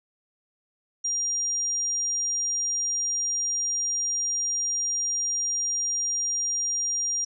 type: tone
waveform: sine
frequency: 5700 Hz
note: F8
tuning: 34 cents sharp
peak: -24 dBFS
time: 1.04-7.25 s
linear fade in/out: 10 ms
effects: none